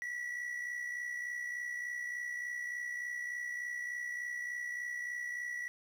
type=tone with amplitude modulation; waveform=triangle; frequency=1943 Hz; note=B6; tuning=29 cents flat; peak=-33 dBFS; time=0.02-5.68 s; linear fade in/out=0 ms; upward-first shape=sine; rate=63.4 Hz; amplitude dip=50%; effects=11-bit